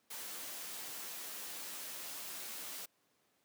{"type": "noise with comb filter", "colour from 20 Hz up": "white", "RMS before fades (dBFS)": -45, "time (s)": [0.1, 2.86], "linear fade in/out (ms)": 10, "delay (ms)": 12, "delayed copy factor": -0.5, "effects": ["pink hiss -75 dBFS RMS until 3.44 s", "high-pass 200 Hz 12 dB/octave"]}